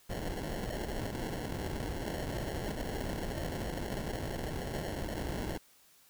pink noise with sample-and-hold, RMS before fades -37 dBFS, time 0.09-5.58 s, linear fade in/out 10 ms, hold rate 1225 Hz, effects white hiss -63 dBFS RMS until 6.09 s

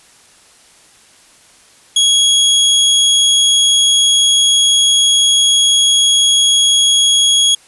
sawtooth tone, 3322 Hz, G#7, in tune, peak -5 dBFS, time 1.96-7.55 s, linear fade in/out 5 ms, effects white hiss -46 dBFS RMS until 7.67 s + resampled to 24000 Hz

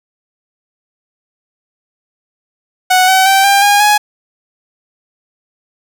sawtooth tone with pitch steps, 740 / 758.2 / 776.8 / 795.9 / 815.4 / 835.4 Hz, F#5 / F#5 / G5 / G5 / G#5 / G#5, 0 / +42 / -16 / +26 / -32 / +10 cents, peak -3 dBFS, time 2.9-3.98 s, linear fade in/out 10 ms, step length 180 ms, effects none

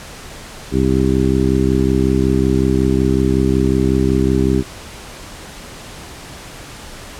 harmonic tone, 65.41 Hz, C2, in tune, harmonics 1 / 2 / 3 / 4 / 5 / 6, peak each -19 / -19 / -19 / -19 / -19 / -19 dBFS, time 0.71-4.64 s, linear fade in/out 50 ms, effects pink hiss -34 dBFS RMS until 7.19 s + low-pass 10000 Hz 12 dB/octave

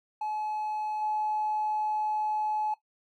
triangle tone with level steps, 854 Hz, G#5, 48 cents sharp, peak -27 / -23 dBFS, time 0.21-2.74 s, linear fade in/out 5 ms, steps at 1.01 s, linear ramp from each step 20 ms, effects noise-tail reverb RT60 0.1 s tail -18 dB re dry + tanh soft clip ceiling -24 dBFS

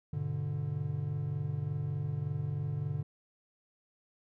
triangle chord, G# diminished, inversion none, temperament equal with one note detuned, 101.51 / 123.47 / 146.83 Hz, G#2 / B2 / D3, -39 / 0 / 0 cents, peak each -36 / -37 / -32 dBFS, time 0.13-3.03 s, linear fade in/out 5 ms, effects none

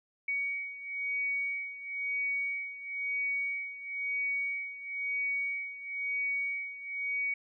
sine beating tone pair, 2249 / 2250 Hz, C#7 / C#7, +24 / +25 cents, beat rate 1 Hz, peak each -33 / -37 dBFS, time 0.28-7.34 s, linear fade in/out 5 ms, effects none

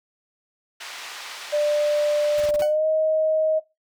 white band-pass noise, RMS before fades -37 dBFS, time 0.8-2.5 s, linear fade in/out 10 ms, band 770 to 4100 Hz, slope 12 dB/octave
sine tone with pitch glide, 593 to 628.3 Hz, D5 to D#5, +17 to +17 cents, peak -18 dBFS, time 1.52-3.6 s, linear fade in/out 20 ms, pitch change +100 cents, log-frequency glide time 2.59-2.86 s
pink noise bursts, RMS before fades -36 dBFS, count 5, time 2.38-2.614 s, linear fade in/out 0 ms, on 22 ms, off 31 ms
40% pulse tone with exponential decay, 746 Hz, F#5, 14 cents sharp, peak -23 dBFS, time 2.62-2.77 s, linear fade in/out 0 ms, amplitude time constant 32 ms
effects noise-tail reverb RT60 0.2 s tail -17 dB re dry

